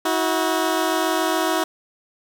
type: tone pair together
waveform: 15% pulse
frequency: 321.7 / 368.8 Hz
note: E4 / F#4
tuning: -42 / -6 cents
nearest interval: major second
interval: 236 cents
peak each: -15 / -16 dBFS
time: 0.05-1.64 s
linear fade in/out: 5 ms
effects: none